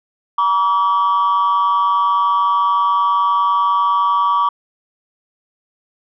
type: tone pair together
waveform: sine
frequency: 956.8 / 1147 Hz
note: A#5 / D6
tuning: +45 / -41 cents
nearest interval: minor third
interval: 314 cents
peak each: -15 / -12 dBFS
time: 0.38-4.49 s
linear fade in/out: 5 ms
effects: tanh soft clip ceiling -9 dBFS